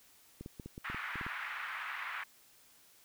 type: clicks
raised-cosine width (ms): 3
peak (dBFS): -31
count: 10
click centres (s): 0.41 / 0.461 / 0.598 / 0.66 / 0.779 / 0.9 / 0.946 / 1.157 / 1.212 / 1.265
type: band-pass noise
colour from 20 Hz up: white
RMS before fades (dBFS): -41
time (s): 0.84-2.24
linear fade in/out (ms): 10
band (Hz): 1100 to 2100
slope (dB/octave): 24
effects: white hiss -63 dBFS RMS until 3.04 s